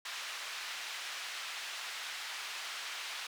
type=band-pass noise; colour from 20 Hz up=white; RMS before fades=-42 dBFS; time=0.05-3.27 s; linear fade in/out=5 ms; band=1100 to 3800 Hz; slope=12 dB/octave; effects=none